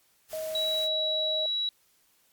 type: noise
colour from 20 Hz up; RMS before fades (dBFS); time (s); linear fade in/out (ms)
white; -44; 0.28-0.89; 50
type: tone with pitch glide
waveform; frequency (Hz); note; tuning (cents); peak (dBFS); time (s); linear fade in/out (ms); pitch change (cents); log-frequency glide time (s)
sine; 631 to 625.2; D#5 to D#5; +24 to +8; -31; 0.33-1.46; 2; -16; 0.72-1.05
type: tone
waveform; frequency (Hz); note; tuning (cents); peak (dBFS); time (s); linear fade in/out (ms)
sine; 3900; B7; -23; -26; 0.55-1.69; 2
effects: white hiss -66 dBFS RMS until 2.32 s + MP3 96 kbps